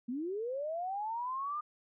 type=linear sweep; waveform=sine; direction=up; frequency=228.3 to 1223 Hz; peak=-34 dBFS; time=0.08-1.61 s; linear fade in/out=10 ms; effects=none